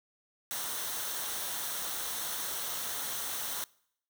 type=noise with comb filter; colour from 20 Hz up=white; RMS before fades=-36 dBFS; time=0.51-3.64 s; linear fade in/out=0 ms; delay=0.41 ms; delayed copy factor=-0.5; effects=noise-tail reverb RT60 0.7 s tail -24 dB re dry